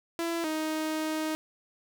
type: tone pair in turn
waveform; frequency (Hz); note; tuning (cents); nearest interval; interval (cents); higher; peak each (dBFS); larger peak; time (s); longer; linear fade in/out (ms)
sawtooth; 335.4 / 312.7; E4 / D#4; +30 / +9; minor second; 121; first; -25; neither; 0.19-0.44 / 0.44-1.35; second; 0
effects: none